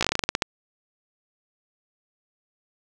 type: slowing click train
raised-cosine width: 0.2 ms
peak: -4 dBFS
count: 12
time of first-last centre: 0.01-0.422 s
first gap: 16 ms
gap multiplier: 1.16
effects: none